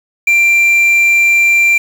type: tone with quantisation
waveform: triangle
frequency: 2365 Hz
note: D7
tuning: 12 cents sharp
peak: -5 dBFS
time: 0.27-1.78 s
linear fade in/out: 5 ms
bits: 5
effects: none